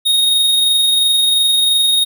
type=tone with amplitude modulation; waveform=square; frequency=3729 Hz; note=A#7; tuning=in tune; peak=-10 dBFS; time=0.05-2.05 s; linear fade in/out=20 ms; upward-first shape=sine; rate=22.9 Hz; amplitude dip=25%; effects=none